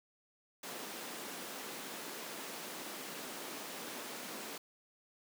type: high-pass noise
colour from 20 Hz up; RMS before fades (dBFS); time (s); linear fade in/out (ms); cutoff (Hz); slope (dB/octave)
pink; -45; 0.63-4.58; 5; 220; 24
effects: none